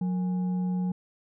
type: tone with frequency modulation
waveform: sine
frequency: 181.6 Hz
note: F#3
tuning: 32 cents flat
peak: -25 dBFS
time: 0.01-0.92 s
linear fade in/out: 5 ms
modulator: 644 Hz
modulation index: 0.21
effects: none